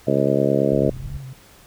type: harmonic tone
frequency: 69.3 Hz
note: C#2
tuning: in tune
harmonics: 2 / 3 / 4 / 5 / 6 / 7 / 8 / 9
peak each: -24 / -24 / -24 / -24 / -24 / -24 / -24 / -24 dBFS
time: 0.07-0.9 s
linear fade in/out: 5 ms
type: tone with vibrato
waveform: sine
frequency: 134 Hz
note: C3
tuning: 42 cents sharp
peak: -32 dBFS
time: 0.63-1.33 s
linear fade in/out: 2 ms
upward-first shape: square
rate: 2.5 Hz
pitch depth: 47 cents each way
type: low-pass noise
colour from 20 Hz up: pink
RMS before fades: -33 dBFS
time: 0.72-1.17 s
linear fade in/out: 2 ms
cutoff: 110 Hz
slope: 12 dB/octave
effects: pink hiss -49 dBFS RMS until 1.66 s